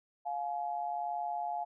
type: tone pair together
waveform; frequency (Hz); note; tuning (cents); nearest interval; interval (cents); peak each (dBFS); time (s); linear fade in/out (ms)
sine; 705.5 / 847; F5 / G#5; +17 / +34; minor third; 317; -35 / -37; 0.25-1.65; 20
effects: none